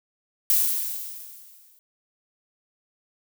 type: noise with exponential decay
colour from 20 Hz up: violet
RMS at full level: -18 dBFS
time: 0.5-1.79 s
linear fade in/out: 0 ms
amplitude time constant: 280 ms
effects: none